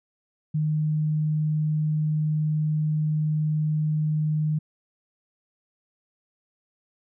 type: tone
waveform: sine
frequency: 153.5 Hz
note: D#3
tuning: 23 cents flat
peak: -21 dBFS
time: 0.54-4.59 s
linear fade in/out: 10 ms
effects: none